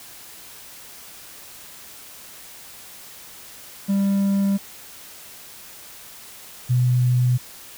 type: tone pair in turn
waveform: triangle / sine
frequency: 197.7 / 124.54 Hz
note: G3 / B2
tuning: +15 / +15 cents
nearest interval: minor sixth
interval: 800 cents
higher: first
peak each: -15 dBFS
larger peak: neither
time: 3.88-4.58 / 6.69-7.38 s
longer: first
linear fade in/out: 20 ms
effects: white hiss -42 dBFS RMS until 7.77 s